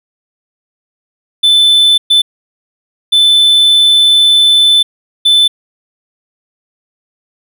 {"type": "tone bursts at uneven times", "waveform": "triangle", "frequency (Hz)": 3518, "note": "A7", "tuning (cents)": -1, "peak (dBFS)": -3, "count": 4, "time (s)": [[1.43, 1.98], [2.1, 2.22], [3.12, 4.83], [5.25, 5.48]], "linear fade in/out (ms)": 10, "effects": []}